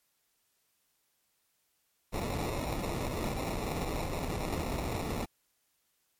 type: noise with sample-and-hold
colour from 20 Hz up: pink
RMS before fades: -34 dBFS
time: 2.12-5.26 s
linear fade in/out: 20 ms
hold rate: 1575 Hz
effects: white hiss -75 dBFS RMS until 6.19 s + MP3 64 kbps